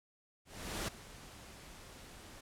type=noise with ADSR envelope; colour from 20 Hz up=pink; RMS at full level=-37 dBFS; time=0.45-2.41 s; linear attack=430 ms; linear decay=8 ms; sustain=-16 dB; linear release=8 ms; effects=low-pass 11000 Hz 12 dB/octave